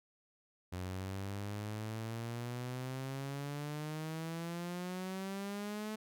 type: exponential sweep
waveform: sawtooth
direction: up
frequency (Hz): 90 to 217.1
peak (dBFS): -35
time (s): 0.72-5.96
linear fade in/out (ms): 10
effects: none